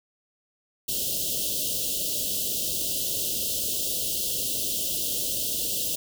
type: band-stop noise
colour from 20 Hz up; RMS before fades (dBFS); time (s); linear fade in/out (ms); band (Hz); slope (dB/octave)
white; -28; 0.88-5.96; 10; 650 to 2800; 96
effects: none